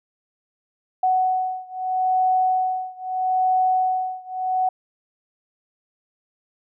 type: beating tone pair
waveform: sine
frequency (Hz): 744 / 744.78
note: F#5 / F#5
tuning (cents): +9 / +11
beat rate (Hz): 0.78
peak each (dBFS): -21 / -22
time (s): 1.03-4.69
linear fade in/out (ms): 5
effects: none